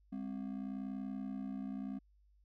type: ring-modulated tone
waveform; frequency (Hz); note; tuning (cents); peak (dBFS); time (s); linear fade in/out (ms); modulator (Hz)
triangle; 232.4; A#3; -5; -34; 0.12-1.99; 10; 30.4
effects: added 50 Hz sine -65 dBFS peak until 2.44 s